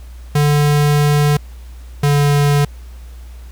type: tone pair in turn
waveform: square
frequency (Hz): 146.83 / 144.39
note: D3 / D3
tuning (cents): 0 / -29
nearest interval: unison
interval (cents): 29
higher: first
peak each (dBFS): -11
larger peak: neither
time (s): 0.35-1.37 / 2.03-2.65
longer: first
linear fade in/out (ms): 5
effects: added 60 Hz sine -31 dBFS peak until 3.51 s + pink hiss -48 dBFS RMS until 3.51 s